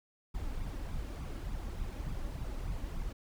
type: noise with flanger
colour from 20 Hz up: brown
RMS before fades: -38 dBFS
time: 0.34-3.13 s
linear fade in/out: 10 ms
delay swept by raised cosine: 0.81 to 3.71 ms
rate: 3.4 Hz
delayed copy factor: +0.6
effects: none